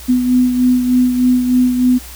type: beating tone pair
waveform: sine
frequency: 250 / 253.3 Hz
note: B3 / B3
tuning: +21 / +44 cents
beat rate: 3.3 Hz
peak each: -10 / -19 dBFS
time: 0.08-1.99 s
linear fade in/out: 20 ms
effects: added 60 Hz sine -34 dBFS peak until 2.15 s + white hiss -35 dBFS RMS until 2.15 s